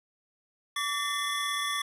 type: tone cluster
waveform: square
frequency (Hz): 1151 / 1800 / 2045 / 3416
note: D6 / A6 / C7 / G#7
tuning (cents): -35 / +39 / -40 / +48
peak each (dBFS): -33 / -37 / -38 / -34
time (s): 0.76-1.82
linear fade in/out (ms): 5
effects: resampled to 32000 Hz